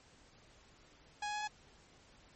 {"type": "tone with pitch steps", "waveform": "sawtooth", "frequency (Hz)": [830.6, 835.4, 840.3, 845.1], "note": ["G#5", "G#5", "G#5", "G#5"], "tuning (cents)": [0, 10, 20, 30], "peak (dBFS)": -33, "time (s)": [1.22, 1.476], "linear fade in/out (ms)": 5, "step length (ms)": 64, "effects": ["pink hiss -63 dBFS RMS until 2.35 s", "MP3 32 kbps"]}